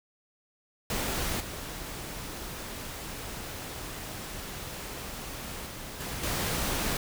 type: noise with level steps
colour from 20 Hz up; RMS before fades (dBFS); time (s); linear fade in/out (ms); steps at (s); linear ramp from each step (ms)
pink; -31 / -39 / -41 / -36 / -30; 0.9-6.97; 2; 1.4 / 5.66 / 6 / 6.23; 5
effects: none